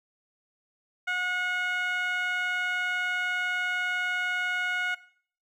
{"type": "tone with band-pass filter", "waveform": "15% pulse", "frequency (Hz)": 726, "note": "F#5", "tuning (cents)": -33, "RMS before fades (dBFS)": -29, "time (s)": [1.07, 4.95], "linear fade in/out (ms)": 10, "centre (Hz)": 1700, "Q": 2.1, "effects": ["noise-tail reverb RT60 0.5 s tail -17 dB re dry"]}